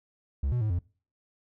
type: tone with pitch steps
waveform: triangle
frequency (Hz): 68.9 / 122.5 / 107.8 / 87.3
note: C#2 / B2 / A2 / F2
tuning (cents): -10 / -14 / -35 / 0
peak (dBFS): -23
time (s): 0.43-0.79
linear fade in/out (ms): 5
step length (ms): 90
effects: noise-tail reverb RT60 0.4 s tail -24 dB re dry